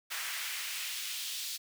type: noise with high-pass filter sweep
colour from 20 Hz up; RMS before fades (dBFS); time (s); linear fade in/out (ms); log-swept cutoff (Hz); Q
pink; -38; 0.1-1.58; 20; 1600 to 4000; 1.4
effects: none